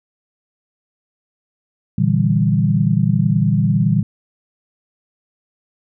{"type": "chord", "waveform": "sine", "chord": "E half-diminished seventh", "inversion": "second", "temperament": "equal", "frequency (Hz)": [116.54, 146.83, 164.81, 196], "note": ["Bb2", "D3", "E3", "G3"], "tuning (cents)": [0, 0, 0, 0], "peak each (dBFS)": -18, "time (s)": [1.98, 4.03], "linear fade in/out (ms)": 5, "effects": []}